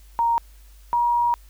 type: tone pair in turn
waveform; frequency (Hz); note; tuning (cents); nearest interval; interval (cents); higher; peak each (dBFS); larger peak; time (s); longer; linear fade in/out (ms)
sine; 932.3 / 953; A#5 / A#5; 0 / +38; unison; 38; second; -17; neither; 0.19-0.38 / 0.93-1.34; second; 0
effects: added 50 Hz sine -45 dBFS peak until 1.49 s + white hiss -57 dBFS RMS until 1.49 s